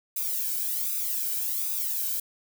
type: noise with flanger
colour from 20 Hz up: violet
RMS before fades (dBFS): -29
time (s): 0.16-2.2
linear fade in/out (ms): 5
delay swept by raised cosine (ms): 0.8 to 1.31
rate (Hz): 1.3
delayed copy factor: +0.9
effects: none